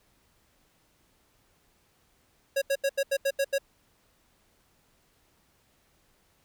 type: tone bursts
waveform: square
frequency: 550 Hz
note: C#5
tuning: 14 cents flat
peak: -24 dBFS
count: 8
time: 2.56-3.584 s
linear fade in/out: 10 ms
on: 58 ms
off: 80 ms
effects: pink hiss -67 dBFS RMS until 6.44 s

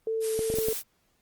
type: tone with vibrato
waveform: sine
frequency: 444 Hz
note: A4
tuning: 16 cents sharp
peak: -26 dBFS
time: 0.07-0.73 s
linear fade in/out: 2 ms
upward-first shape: sine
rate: 3 Hz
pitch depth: 9 cents each way
type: noise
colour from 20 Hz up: blue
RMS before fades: -33 dBFS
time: 0.2-0.83 s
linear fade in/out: 50 ms
type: clicks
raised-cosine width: 2 ms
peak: -19 dBFS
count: 5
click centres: 0.392 / 0.501 / 0.54 / 0.586 / 0.685 s
effects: pink hiss -70 dBFS RMS until 1.21 s + Opus 24 kbps

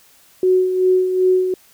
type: tone with tremolo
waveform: sine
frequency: 370 Hz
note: F#4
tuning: in tune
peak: -10 dBFS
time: 0.43-1.54 s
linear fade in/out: 2 ms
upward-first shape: sine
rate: 2.6 Hz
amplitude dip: 55%
effects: white hiss -51 dBFS RMS until 1.73 s

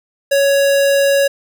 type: tone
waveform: square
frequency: 557 Hz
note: C#5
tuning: 8 cents sharp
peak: -11 dBFS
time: 0.31-1.28 s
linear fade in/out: 10 ms
effects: none

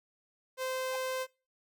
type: tone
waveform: sawtooth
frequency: 518 Hz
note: C5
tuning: 17 cents flat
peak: -29 dBFS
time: 0.57-1.27 s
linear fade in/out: 50 ms
type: tone with exponential growth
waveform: 45% pulse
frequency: 812 Hz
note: G#5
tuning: 39 cents flat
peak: -38 dBFS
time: 0.88-0.96 s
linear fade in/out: 5 ms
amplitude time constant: 17 ms
effects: noise-tail reverb RT60 0.3 s tail -22 dB re dry

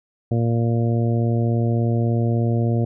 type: harmonic tone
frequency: 116.54 Hz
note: A#2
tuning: in tune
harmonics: 1 / 2 / 3 / 4 / 5 / 6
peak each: -18 / -24 / -28 / -30 / -32 / -34 dBFS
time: 0.31-2.85 s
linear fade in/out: 5 ms
effects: none

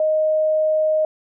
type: tone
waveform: sine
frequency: 622.3 Hz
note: D#5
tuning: in tune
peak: -15 dBFS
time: 0-1.05 s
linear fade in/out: 2 ms
effects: none

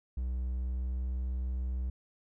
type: tone with pitch glide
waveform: triangle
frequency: 62.6 to 63.18 Hz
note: B1 to B1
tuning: +24 to +40 cents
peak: -29 dBFS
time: 0.17-1.9 s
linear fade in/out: 5 ms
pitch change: +16 cents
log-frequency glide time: 0.54-1.01 s
effects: none

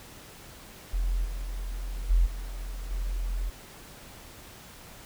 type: tone with level steps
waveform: sine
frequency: 43 Hz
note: F1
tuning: 26 cents flat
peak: -24 / -31 / -18 / -33 / -27 dBFS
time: 0.93-3.5 s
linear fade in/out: 10 ms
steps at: 1.24 / 2.09 / 2.25 / 2.9 s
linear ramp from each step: 20 ms
effects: pink hiss -48 dBFS RMS until 5.05 s

